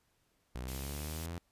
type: exponential sweep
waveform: sawtooth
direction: up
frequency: 60.5 to 87.31 Hz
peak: -35 dBFS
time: 0.55-1.38 s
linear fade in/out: 0 ms
type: band-stop noise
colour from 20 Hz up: white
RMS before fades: -46 dBFS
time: 0.68-1.26 s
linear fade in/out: 0 ms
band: 510 to 2000 Hz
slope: 48 dB/octave
effects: pink hiss -75 dBFS RMS until 1.51 s + resampled to 32000 Hz